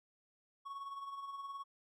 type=tone with tremolo; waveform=triangle; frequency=1108.7 Hz; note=C#6; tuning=in tune; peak=-39 dBFS; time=0.65-1.64 s; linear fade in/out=20 ms; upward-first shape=sine; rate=19 Hz; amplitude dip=50%; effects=none